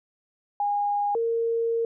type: tone pair in turn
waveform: sine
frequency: 818 / 460.3 Hz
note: G#5 / A#4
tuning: -26 / -22 cents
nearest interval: minor seventh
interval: 996 cents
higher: first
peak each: -22 dBFS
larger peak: neither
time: 0.6-1.15 / 1.15-1.85 s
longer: second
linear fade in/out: 2 ms
effects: none